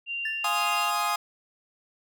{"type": "tone", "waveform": "sine", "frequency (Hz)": 2775, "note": "F7", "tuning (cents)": -12, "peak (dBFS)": -29, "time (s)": [0.06, 0.93], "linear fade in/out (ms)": 50}
{"type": "tone with exponential decay", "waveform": "triangle", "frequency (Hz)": 1765, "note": "A6", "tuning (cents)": 5, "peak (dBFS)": -26, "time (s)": [0.25, 0.6], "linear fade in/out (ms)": 5, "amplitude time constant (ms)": 75}
{"type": "chord", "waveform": "40% pulse", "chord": "F minor seventh", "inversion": "none", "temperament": "equal", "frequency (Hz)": [698.5, 830.6, 1046.5, 1244.5], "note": ["F5", "Ab5", "C6", "Eb6"], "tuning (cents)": [0, 0, 0, 0], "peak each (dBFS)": [-33, -29, -32, -27], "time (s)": [0.44, 1.16], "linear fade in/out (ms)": 5}
{"effects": []}